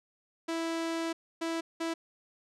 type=tone bursts at uneven times; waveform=sawtooth; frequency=329.6 Hz; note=E4; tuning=in tune; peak=-27 dBFS; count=3; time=0.48-1.13 / 1.41-1.61 / 1.8-1.94 s; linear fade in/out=10 ms; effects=low-pass 8000 Hz 12 dB/octave